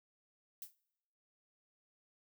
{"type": "noise with exponential decay", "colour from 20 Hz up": "violet", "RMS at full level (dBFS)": -42, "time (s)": [0.62, 0.75], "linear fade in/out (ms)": 1, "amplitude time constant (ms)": 27, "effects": ["noise-tail reverb RT60 0.9 s tail -24 dB re dry"]}